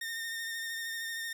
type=tone with vibrato; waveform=sawtooth; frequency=1827 Hz; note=A#6; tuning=35 cents flat; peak=-32 dBFS; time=0.01-1.33 s; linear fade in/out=5 ms; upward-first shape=sine; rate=13 Hz; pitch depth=22 cents each way; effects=none